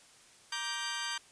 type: chord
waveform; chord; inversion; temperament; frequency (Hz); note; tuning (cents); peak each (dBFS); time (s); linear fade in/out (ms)
15% pulse; G minor; first; equal with one note detuned; 942.1 / 1174.7 / 1568; Bb5 / D6 / G6; +18 / 0 / 0; -34 / -35 / -30; 0.52-1.18; 5
effects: white hiss -59 dBFS RMS until 1.31 s + resampled to 22050 Hz